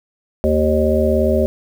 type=harmonic tone; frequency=77 Hz; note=D#2; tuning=17 cents flat; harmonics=1 / 3 / 5 / 7 / 8; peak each=-19 / -19 / -19 / -19 / -19 dBFS; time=0.44-1.46 s; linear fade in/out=0 ms; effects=7-bit